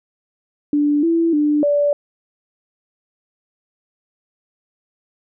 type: tone with pitch steps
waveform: sine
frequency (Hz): 292.8 / 332.7 / 297 / 580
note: D4 / E4 / D4 / D5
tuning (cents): -5 / +16 / +20 / -22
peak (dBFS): -13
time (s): 0.73-1.93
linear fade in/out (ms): 2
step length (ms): 300
effects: none